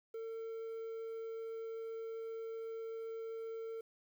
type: tone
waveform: triangle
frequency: 451.3 Hz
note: A4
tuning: 44 cents sharp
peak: -39 dBFS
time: 0.14-3.81 s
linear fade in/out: 5 ms
effects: 11-bit